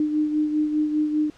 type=beating tone pair; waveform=sine; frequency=303 / 308 Hz; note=D#4 / D#4; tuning=-46 / -17 cents; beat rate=5 Hz; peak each=-20 / -29 dBFS; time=0-1.3 s; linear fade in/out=2 ms; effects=pink hiss -53 dBFS RMS until 1.37 s + low-pass 6000 Hz 12 dB/octave